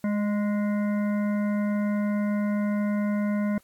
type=harmonic tone with a mistuned harmonic; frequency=207.7 Hz; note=G#3; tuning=in tune; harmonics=1 / 3 / 5 / 7 / 9 / 10; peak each=-23 / -34 / -41 / -42 / -47 / -45 dBFS; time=0.04-3.58 s; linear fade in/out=2 ms; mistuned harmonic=3; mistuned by=-22 cents; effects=white hiss -63 dBFS RMS until 3.63 s + AAC 64 kbps